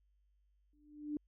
sine tone with exponential growth, 297.3 Hz, D4, 21 cents sharp, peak -33 dBFS, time 0.73-1.17 s, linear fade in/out 2 ms, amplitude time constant 95 ms, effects added 50 Hz sine -70 dBFS peak until 1.27 s

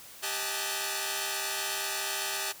5% pulse tone cluster, 393.5 / 630 / 855 / 889 / 1479 Hz, G4 / D#5 / A5 / A5 / F#6, +7 / +21 / -50 / +18 / -1 cents, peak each -26 dBFS, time 0.22-2.53 s, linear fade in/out 20 ms, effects white hiss -49 dBFS RMS until 2.6 s

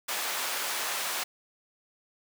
pink high-pass noise, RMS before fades -32 dBFS, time 0.08-1.24 s, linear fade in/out 10 ms, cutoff 810 Hz, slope 12 dB/octave, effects none

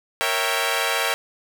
10% pulse chord, A# diminished seventh, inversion none, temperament equal, 466.2 / 554.4 / 659.3 / 784 Hz, A#4 / C#5 / E5 / G5, 0 / 0 / 0 / 0 cents, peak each -18 dBFS, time 0.21-1.14 s, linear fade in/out 0 ms, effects none

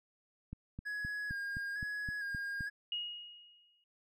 click train, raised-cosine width 5 ms, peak -30 dBFS, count 9, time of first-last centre 0.53-2.608 s, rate 3.85 Hz
triangle tone with vibrato, 1649 Hz, G#6, 13 cents flat, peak -35 dBFS, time 0.85-2.7 s, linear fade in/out 20 ms, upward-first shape square, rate 1.1 Hz, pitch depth 30 cents each way
sine tone with exponential decay, 2879 Hz, F#7, 48 cents flat, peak -33 dBFS, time 2.92-3.84 s, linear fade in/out 2 ms, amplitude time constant 200 ms
effects none

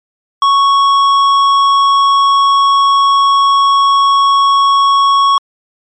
sine tone with tanh clipping, 1108.7 Hz, C#6, in tune, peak -8 dBFS, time 0.42-5.38 s, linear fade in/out 2 ms, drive 13 dB, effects low-pass 6000 Hz 12 dB/octave + MP3 96 kbps

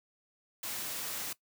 white noise, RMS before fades -38 dBFS, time 0.63-1.33 s, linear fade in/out 5 ms, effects noise-tail reverb RT60 0.1 s tail -19 dB re dry + high-pass 100 Hz 12 dB/octave

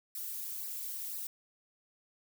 violet noise with flanger, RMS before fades -40 dBFS, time 0.15-1.27 s, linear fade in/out 2 ms, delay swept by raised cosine 0.3 to 4 ms, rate 2 Hz, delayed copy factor -0.85, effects none

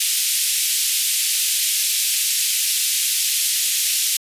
white band-pass noise, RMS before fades -20 dBFS, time 0-4.17 s, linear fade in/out 5 ms, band 2500 to 13000 Hz, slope 24 dB/octave, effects resampled to 32000 Hz

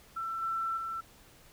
sine tone with level steps, 1339 Hz, E6, 27 cents sharp, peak -33 / -30 / -34 dBFS, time 0.16-1.01 s, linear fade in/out 10 ms, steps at 0.42 / 0.77 s, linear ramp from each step 5 ms, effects pink hiss -58 dBFS RMS until 1.52 s

